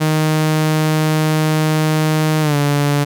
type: tone with pitch glide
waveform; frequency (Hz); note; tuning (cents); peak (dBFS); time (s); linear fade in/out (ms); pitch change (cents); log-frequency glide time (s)
sawtooth; 155.56 to 144.31; D#3 to D3; 0 to -30; -9; 0-3.05; 20; -130; 2.41-2.56
effects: none